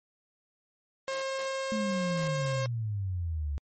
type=tone; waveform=sawtooth; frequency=535 Hz; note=C5; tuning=38 cents sharp; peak=-27 dBFS; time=1.08-2.66 s; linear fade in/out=0 ms
type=exponential sweep; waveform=sine; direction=down; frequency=220 to 69.3 Hz; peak=-29 dBFS; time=1.72-3.58 s; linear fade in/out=0 ms
effects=MP3 32 kbps